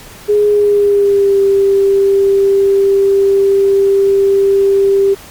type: tone with pitch glide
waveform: sine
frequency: 415.3 to 394 Hz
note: G#4 to G4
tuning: 0 to +9 cents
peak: -7 dBFS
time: 0.28-5.15 s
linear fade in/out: 20 ms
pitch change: -91 cents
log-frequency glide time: 0.48-1.4 s
effects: pink hiss -35 dBFS RMS until 5.3 s + Opus 48 kbps